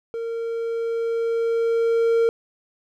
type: tone with level ramp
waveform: triangle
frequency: 460 Hz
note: A#4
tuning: 23 cents flat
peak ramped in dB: -24 to -13 dBFS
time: 0.14-2.29 s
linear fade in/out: 0 ms
effects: none